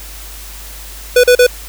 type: tone bursts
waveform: square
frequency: 493.9 Hz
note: B4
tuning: in tune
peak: -5 dBFS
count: 3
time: 1.16-1.467 s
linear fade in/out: 5 ms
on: 77 ms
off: 38 ms
effects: added 50 Hz sine -31 dBFS peak until 1.68 s + white hiss -33 dBFS RMS until 1.68 s